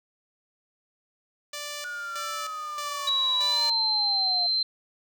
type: tone with tremolo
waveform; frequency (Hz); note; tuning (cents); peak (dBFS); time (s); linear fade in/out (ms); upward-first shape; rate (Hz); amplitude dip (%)
5% pulse; 587.3; D5; 0; -22; 1.53-3.7; 5; square; 1.6; 70
type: linear sweep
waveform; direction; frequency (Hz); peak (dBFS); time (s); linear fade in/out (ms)
sine; down; 1460 to 698.5; -32; 1.84-4.47; 10
type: tone with pitch glide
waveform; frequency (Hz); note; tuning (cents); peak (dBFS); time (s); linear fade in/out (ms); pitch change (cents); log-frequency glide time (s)
sine; 3893 to 4113; B7 to C8; -26 to -30; -22; 3.07-4.63; 5; +96; 3.37-3.64
effects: none